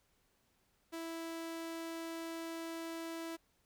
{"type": "tone", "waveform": "sawtooth", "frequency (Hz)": 329.6, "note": "E4", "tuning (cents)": 0, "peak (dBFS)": -37, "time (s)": [0.92, 3.37], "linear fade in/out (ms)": 20, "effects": ["pink hiss -75 dBFS RMS until 3.65 s"]}